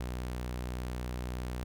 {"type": "tone", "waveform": "sawtooth", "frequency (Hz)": 61.7, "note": "B1", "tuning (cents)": -1, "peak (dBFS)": -31, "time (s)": [0, 1.64], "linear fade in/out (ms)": 5, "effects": []}